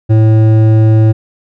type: tone with hard clipping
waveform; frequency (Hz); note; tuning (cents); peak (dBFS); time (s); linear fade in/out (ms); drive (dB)
sine; 110; A2; 0; -6; 0.09-1.13; 20; 10
effects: none